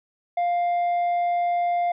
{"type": "tone with tanh clipping", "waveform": "sine", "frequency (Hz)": 700, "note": "F5", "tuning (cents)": 4, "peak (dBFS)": -21, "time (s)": [0.37, 1.92], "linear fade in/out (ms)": 5, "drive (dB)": 4, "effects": []}